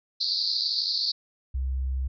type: band-pass noise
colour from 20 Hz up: white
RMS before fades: -27 dBFS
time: 0.2-1.12 s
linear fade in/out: 10 ms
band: 4100 to 4800 Hz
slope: 96 dB/octave
type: tone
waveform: sine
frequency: 65.41 Hz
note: C2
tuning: in tune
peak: -25 dBFS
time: 1.54-2.08 s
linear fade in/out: 10 ms
effects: none